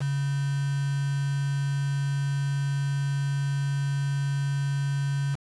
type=tone with quantisation; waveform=sine; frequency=139.7 Hz; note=C#3; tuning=14 cents sharp; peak=-24 dBFS; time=0-5.36 s; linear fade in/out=20 ms; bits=6; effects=resampled to 22050 Hz